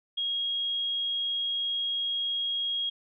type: tone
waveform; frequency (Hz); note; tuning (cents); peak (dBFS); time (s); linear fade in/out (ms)
sine; 3279; G#7; -23; -27; 0.17-2.9; 10
effects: none

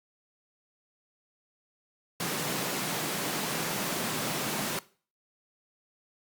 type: high-pass noise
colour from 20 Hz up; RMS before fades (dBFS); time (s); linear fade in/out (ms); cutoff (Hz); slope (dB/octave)
pink; -32; 2.2-4.79; 2; 130; 48
effects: noise-tail reverb RT60 0.4 s tail -19 dB re dry + Opus 48 kbps

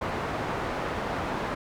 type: low-pass noise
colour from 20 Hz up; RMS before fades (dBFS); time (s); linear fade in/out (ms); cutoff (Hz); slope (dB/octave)
white; -31; 0.01-1.55; 10; 1100; 12
effects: none

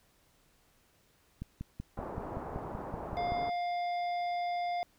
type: click train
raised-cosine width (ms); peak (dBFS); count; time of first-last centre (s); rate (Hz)
5; -26; 11; 1.42-3.321; 5.26
type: low-pass noise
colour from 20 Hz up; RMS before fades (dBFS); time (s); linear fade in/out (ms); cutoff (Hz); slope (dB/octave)
white; -41; 1.97-3.5; 5; 980; 24
type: harmonic tone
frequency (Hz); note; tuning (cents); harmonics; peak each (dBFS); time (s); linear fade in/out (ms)
703; F5; +11; 1 / 3 / 5 / 7; -31 / -44 / -51 / -53; 3.17-4.83; 0
effects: pink hiss -68 dBFS RMS until 4.98 s

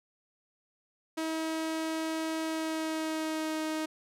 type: tone with pitch glide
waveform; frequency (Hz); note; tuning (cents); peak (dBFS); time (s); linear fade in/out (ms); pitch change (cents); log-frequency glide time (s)
sawtooth; 320.2 to 313.2; D#4 to D#4; +50 to +11; -27; 1.17-3.86; 10; -39; 2.43-3.63
effects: low-pass 12000 Hz 12 dB/octave

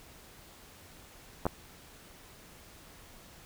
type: clicks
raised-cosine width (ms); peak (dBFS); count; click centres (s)
1; -16 / -14; 2; 1.455 / 1.466
effects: pink hiss -54 dBFS RMS until 3.45 s

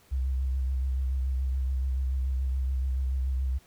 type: tone with vibrato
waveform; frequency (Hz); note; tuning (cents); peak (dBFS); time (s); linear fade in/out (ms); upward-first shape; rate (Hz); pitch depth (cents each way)
sine; 65.41; C2; 0; -25; 0.11-3.59; 20; sine; 7; 38
effects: pink hiss -60 dBFS RMS until 3.66 s

